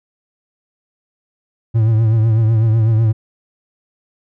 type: tone with vibrato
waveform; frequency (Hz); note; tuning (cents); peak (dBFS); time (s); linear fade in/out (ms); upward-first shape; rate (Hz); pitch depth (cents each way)
triangle; 111.5; A2; +23; -8; 1.74-3.13; 20; triangle; 8; 71
effects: none